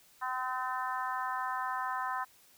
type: harmonic tone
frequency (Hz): 255.7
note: C4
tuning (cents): -40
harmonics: 3 / 4 / 5 / 6 / 7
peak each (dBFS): -39 / -35 / -39 / -42 / -43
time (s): 0.21-2.25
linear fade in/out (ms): 20
effects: white hiss -62 dBFS RMS until 2.57 s